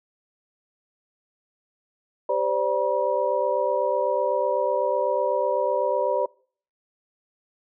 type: tone cluster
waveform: sine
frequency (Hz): 393.8 / 515 / 583 / 961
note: G4 / C5 / D5 / B5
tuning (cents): +8 / -28 / -13 / -48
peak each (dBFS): -30 / -25 / -24 / -27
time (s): 2.29-6.26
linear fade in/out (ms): 5
effects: noise-tail reverb RT60 0.5 s tail -25 dB re dry